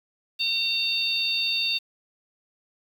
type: harmonic tone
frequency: 911 Hz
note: A#5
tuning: 40 cents flat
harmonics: 3 / 4 / 5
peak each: -27 / -27 / -27 dBFS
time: 0.39-1.79 s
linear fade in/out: 20 ms
effects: 8-bit